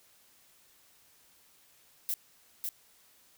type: noise with echo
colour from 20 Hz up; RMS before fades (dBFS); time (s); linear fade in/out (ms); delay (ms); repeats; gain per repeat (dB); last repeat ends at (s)
violet; -32; 2.09-2.14; 0; 550; 1; -3; 2.69
effects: white hiss -63 dBFS RMS until 3.37 s